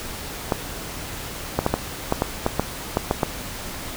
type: clicks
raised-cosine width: 1 ms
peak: -4 dBFS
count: 11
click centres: 0.522 / 1.59 / 1.664 / 1.74 / 2.124 / 2.221 / 2.464 / 2.596 / 2.971 / 3.111 / 3.232 s
effects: pink hiss -33 dBFS RMS until 3.96 s